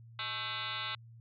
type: tone with frequency modulation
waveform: sine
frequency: 2489 Hz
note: D#7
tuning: in tune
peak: -35 dBFS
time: 0.19-0.95 s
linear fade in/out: 2 ms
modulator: 233 Hz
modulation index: 6.4
effects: added 115 Hz sine -51 dBFS peak until 1.2 s